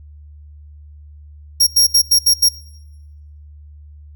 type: tone bursts at uneven times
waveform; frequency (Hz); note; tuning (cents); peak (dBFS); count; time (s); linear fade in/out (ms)
sawtooth; 5588; F8; 0; -6; 6; 1.6-1.67 / 1.76-1.87 / 1.94-2.02 / 2.11-2.19 / 2.26-2.34 / 2.42-2.49; 10
effects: noise-tail reverb RT60 1.0 s tail -22 dB re dry + added 74 Hz sine -37 dBFS peak until 4.15 s